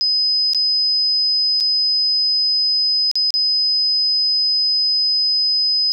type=tone with dropouts; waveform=sine; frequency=5030 Hz; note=D#8; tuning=18 cents sharp; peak=-14 dBFS; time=0.01-5.92 s; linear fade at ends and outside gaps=0 ms; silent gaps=0.534-0.547 / 1.602-1.607 / 3.114-3.155 / 3.305-3.34 s; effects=none